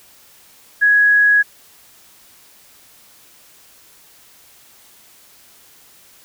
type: tone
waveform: sine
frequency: 1668 Hz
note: G#6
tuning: 7 cents sharp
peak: -9 dBFS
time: 0.81-1.43 s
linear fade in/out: 20 ms
effects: white hiss -48 dBFS RMS until 6.24 s